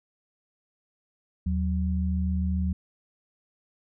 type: tone pair together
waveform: sine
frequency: 77.78 / 185 Hz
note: D#2 / F#3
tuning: 0 / 0 cents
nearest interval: octave + minor third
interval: 1500 cents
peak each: -25 / -28 dBFS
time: 1.46-2.73 s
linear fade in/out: 5 ms
effects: none